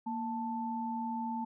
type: tone pair together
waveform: sine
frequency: 233.1 / 881.7 Hz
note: A#3 / A5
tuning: 0 / +3 cents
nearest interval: octave + major seventh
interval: 2303 cents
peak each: -36 / -36 dBFS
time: 0.06-1.45 s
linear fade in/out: 10 ms
effects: none